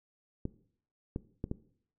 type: clicks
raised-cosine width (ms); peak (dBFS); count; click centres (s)
3; -21; 4; 0.454 / 1.161 / 1.441 / 1.514
effects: noise-tail reverb RT60 0.6 s tail -18 dB re dry